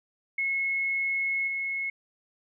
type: tone with level steps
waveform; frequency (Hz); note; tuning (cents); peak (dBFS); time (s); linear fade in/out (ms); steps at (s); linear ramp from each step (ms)
sine; 2179; C#7; -30; -25 / -28; 0.38-1.9; 5; 1.47; 10
effects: none